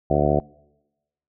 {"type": "harmonic tone", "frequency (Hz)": 73.42, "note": "D2", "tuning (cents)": 0, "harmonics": [1, 2, 3, 4, 5, 6, 7, 8, 9, 10], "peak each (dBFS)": [-27, -24, -28, -27, -25, -28, -27, -26, -23, -26], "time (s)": [0.1, 0.4], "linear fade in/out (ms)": 5, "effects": ["noise-tail reverb RT60 1.0 s tail -26 dB re dry"]}